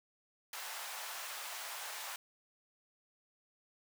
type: high-pass noise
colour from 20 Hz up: pink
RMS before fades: -44 dBFS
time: 0.53-2.16 s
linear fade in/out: 2 ms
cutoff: 730 Hz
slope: 24 dB/octave
effects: none